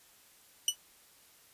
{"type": "tone with exponential decay", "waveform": "20% pulse", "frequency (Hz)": 2960, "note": "F#7", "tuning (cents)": 0, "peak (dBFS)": -16, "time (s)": [0.68, 0.76], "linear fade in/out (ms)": 2, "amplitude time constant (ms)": 16, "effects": ["white hiss -61 dBFS RMS until 1.53 s", "resampled to 32000 Hz"]}